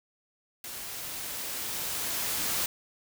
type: noise with level ramp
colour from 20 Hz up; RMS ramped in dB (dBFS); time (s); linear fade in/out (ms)
white; -40 to -29; 0.64-2.66; 2
effects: none